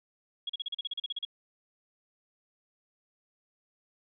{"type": "tone bursts", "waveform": "sine", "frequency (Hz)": 3322, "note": "G#7", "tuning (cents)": 0, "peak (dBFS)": -31, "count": 13, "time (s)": [0.47, 1.251], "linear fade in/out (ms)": 5, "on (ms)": 25, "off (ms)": 38, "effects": []}